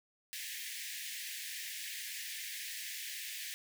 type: high-pass noise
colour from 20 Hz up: pink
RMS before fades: -43 dBFS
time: 0.33-3.54 s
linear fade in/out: 0 ms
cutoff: 1700 Hz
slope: 96 dB/octave
effects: none